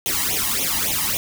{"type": "noise with flanger", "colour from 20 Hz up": "white", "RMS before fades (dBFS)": -22, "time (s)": [0.06, 1.17], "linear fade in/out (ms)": 0, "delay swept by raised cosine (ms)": [0.31, 1.04], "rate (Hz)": 3.6, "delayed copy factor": 0.9, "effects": []}